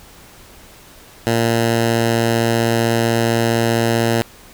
10% pulse tone, 115.6 Hz, A#2, 14 cents flat, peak -6 dBFS, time 1.27-4.22 s, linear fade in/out 0 ms, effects pink hiss -43 dBFS RMS until 4.53 s

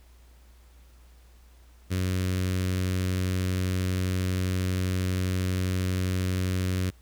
sawtooth tone with notch filter, 92.5 Hz, F#2, in tune, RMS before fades -27 dBFS, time 1.9-6.91 s, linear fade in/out 20 ms, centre 820 Hz, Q 0.76, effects added 60 Hz sine -51 dBFS peak until 7.01 s + pink hiss -62 dBFS RMS until 7.01 s

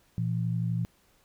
sine tone pair together, 117.4 / 169.43 Hz, A#2 / E3, +13 / +48 cents, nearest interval tritone, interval 635 cents, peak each -28 / -30 dBFS, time 0.18-0.85 s, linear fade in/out 0 ms, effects pink hiss -65 dBFS RMS until 1.24 s

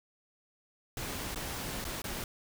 pink noise with dropouts, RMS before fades -38 dBFS, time 0.97-2.24 s, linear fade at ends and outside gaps 2 ms, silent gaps 1.347-1.358 / 1.843-1.85 / 2.019-2.041 s, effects none

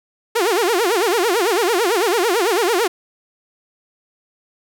sawtooth tone with vibrato, 406.5 Hz, G#4, 37 cents flat, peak -11 dBFS, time 0.35-2.88 s, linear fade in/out 10 ms, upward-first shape sine, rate 9 Hz, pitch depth 290 cents each way, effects none

